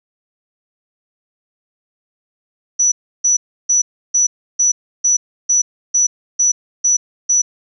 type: tone bursts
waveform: sine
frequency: 5920 Hz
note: F#8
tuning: in tune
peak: -10 dBFS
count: 11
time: 2.79-7.42 s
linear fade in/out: 10 ms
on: 130 ms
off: 320 ms
effects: none